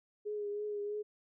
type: tone with vibrato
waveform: sine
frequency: 414.9 Hz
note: G#4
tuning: 2 cents flat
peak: -35 dBFS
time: 0.25-1.03 s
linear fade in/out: 20 ms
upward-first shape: triangle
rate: 3.1 Hz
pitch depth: 32 cents each way
effects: none